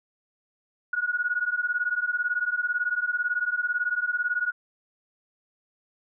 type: beating tone pair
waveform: sine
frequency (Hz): 1446 / 1464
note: F#6 / F#6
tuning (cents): -40 / -19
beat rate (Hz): 18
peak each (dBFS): -27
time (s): 0.93-4.52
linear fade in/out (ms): 5
effects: none